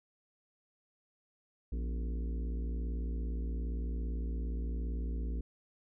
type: harmonic tone with a mistuned harmonic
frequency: 57.5 Hz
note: A#1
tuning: 23 cents flat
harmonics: 1 / 3 / 4 / 5 / 6 / 7 / 8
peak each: -33 / -47 / -47 / -51 / -54 / -55 / -56 dBFS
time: 1.72-5.41 s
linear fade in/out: 5 ms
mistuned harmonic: 4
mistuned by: +120 cents
effects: none